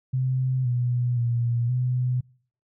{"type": "tone with pitch steps", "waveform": "sine", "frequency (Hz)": [129.5, 122.6, 118.7, 125.6], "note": ["C3", "B2", "A#2", "B2"], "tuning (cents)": [-17, -12, 32, 30], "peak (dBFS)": -21, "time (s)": [0.13, 2.21], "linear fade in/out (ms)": 10, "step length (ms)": 520, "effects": ["noise-tail reverb RT60 0.5 s tail -25 dB re dry"]}